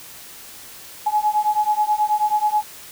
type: beating tone pair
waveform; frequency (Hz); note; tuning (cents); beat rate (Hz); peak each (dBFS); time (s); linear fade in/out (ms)
sine; 840 / 849.3; G#5 / G#5; +19 / +39; 9.3; -20 / -19; 1.06-2.63; 10
effects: white hiss -40 dBFS RMS until 2.91 s